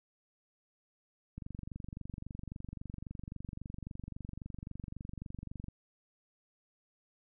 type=click train; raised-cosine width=5 ms; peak=-30 dBFS; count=103; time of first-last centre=1.38-5.684 s; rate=23.7 Hz; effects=none